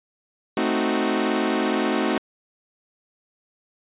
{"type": "chord", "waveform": "sawtooth", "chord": "A diminished seventh", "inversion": "none", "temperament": "equal", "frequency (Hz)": [220, 261.6, 311.1, 370], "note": ["A3", "C4", "Eb4", "Gb4"], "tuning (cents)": [0, 0, 0, 0], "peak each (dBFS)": -22, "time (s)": [0.57, 2.18], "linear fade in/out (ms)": 2, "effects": ["resampled to 8000 Hz"]}